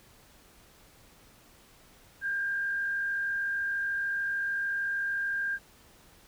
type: tone with frequency modulation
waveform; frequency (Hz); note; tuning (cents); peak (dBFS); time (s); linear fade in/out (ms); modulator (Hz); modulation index
sine; 1600; G6; +35; -28; 2.21-5.59; 50; 53.5; 0.44
effects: pink hiss -58 dBFS RMS until 6.27 s